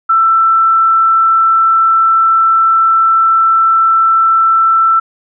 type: tone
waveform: sine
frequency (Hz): 1333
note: E6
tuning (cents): +19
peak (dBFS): -6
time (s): 0.09-5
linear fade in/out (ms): 10
effects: none